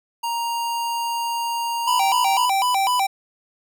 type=tone; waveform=square; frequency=935 Hz; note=A#5; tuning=5 cents sharp; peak=-23 dBFS; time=0.23-2.46 s; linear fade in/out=10 ms
type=tone with vibrato; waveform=square; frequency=880 Hz; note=A5; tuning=in tune; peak=-18 dBFS; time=1.87-3.07 s; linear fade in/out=10 ms; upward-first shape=square; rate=4 Hz; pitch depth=210 cents each way
effects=none